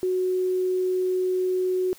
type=tone; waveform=sine; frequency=368.9 Hz; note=F#4; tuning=5 cents flat; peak=-21 dBFS; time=0.03-1.93 s; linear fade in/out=0 ms; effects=white hiss -51 dBFS RMS until 1.98 s